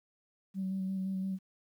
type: tone with vibrato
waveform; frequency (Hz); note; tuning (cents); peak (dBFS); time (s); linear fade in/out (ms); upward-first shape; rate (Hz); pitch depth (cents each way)
sine; 190.3; F#3; +49; -31; 0.54-1.39; 50; square; 5.8; 16
effects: tanh soft clip ceiling -27 dBFS + 11-bit